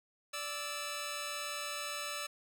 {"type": "tone pair together", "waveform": "10% pulse", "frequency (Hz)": [586, 1318.5], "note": ["D5", "E6"], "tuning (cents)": [-4, 0], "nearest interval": "octave + major second", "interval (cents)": 1404, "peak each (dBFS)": [-33, -32], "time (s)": [0.33, 2.27], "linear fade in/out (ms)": 10, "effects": []}